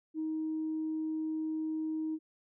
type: tone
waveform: sine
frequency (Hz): 314.7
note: D#4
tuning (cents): +20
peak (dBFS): -31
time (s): 0.14-2.19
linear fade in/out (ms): 50
effects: tanh soft clip ceiling -27 dBFS